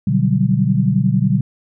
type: chord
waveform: sine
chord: G major seventh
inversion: first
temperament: equal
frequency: 123.47 / 146.83 / 185 / 196 Hz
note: B2 / D3 / F#3 / G3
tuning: 0 / 0 / 0 / 0 cents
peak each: -18 dBFS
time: 0.07-1.41 s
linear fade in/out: 5 ms
effects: none